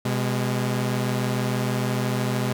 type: tone pair together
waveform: sawtooth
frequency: 125.98 / 205.5 Hz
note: B2 / G#3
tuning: +35 / -18 cents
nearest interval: minor sixth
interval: 847 cents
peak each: -20 / -23 dBFS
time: 0.05-2.53 s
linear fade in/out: 5 ms
effects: none